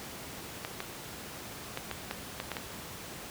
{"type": "clicks", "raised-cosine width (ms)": 0.3, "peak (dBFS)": -18, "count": 8, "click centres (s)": [0.649, 0.804, 1.774, 1.913, 2.111, 2.401, 2.517, 2.568], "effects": ["pink hiss -43 dBFS RMS until 3.3 s", "high-pass 80 Hz 12 dB/octave"]}